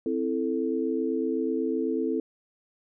sine chord, A minor, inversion first, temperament equal, 261.6 / 329.6 / 440 Hz, C4 / E4 / A4, 0 / 0 / 0 cents, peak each -29 dBFS, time 0.06-2.2 s, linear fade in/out 2 ms, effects none

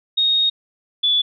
sine tone pair in turn, 3729 / 3449 Hz, A#7 / A7, 0 / -35 cents, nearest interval minor second, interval 135 cents, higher first, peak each -14 dBFS, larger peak neither, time 0.17-0.5 / 1.03-1.22 s, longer first, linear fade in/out 10 ms, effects none

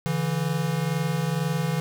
square tone pair together, 142.76 / 164.81 Hz, D3 / E3, -49 / 0 cents, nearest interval major second, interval 249 cents, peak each -28 / -26 dBFS, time 0.06-1.8 s, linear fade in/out 0 ms, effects none

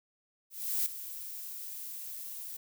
violet noise with ADSR envelope, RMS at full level -29 dBFS, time 0.5-2.57 s, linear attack 360 ms, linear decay 5 ms, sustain -13 dB, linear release 7 ms, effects none

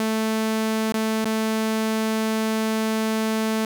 sawtooth tone with dropouts, 220 Hz, A3, in tune, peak -17 dBFS, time 0-3.65 s, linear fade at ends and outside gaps 2 ms, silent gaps 0.922-0.941 / 1.245-1.255 s, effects none

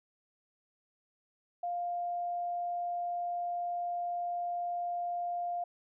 sine tone, 701 Hz, F5, 6 cents sharp, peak -32 dBFS, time 1.63-5.64 s, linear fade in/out 5 ms, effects none

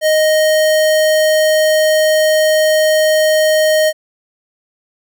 square tone, 622 Hz, D#5, 1 cent flat, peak -10 dBFS, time 0.01-3.93 s, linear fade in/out 50 ms, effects none

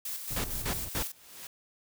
blue noise with tremolo, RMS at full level -36 dBFS, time 0.05-1.12 s, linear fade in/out 5 ms, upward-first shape square, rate 4.4 Hz, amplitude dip 45%
brown noise, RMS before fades -40 dBFS, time 0.3-0.89 s, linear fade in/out 5 ms
pink noise bursts, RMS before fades -32 dBFS, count 3, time 0.36-1.029 s, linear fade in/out 5 ms, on 83 ms, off 210 ms
white noise with exponential growth, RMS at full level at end -42 dBFS, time 0.73-1.47 s, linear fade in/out 2 ms, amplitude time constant 160 ms
effects none

